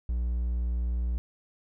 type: tone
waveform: triangle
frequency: 59.8 Hz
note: A#1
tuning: 45 cents sharp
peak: -24 dBFS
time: 0.09-1.18 s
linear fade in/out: 0 ms
effects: none